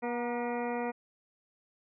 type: harmonic tone with a mistuned harmonic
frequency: 240.8 Hz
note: B3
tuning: 44 cents flat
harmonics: 1 / 2 / 3 / 4 / 5 / 6 / 8 / 9 / 10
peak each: -36 / -35 / -38 / -40 / -48 / -47 / -45 / -50 / -48 dBFS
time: 0.02-0.92 s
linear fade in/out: 20 ms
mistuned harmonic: 4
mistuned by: -32 cents
effects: none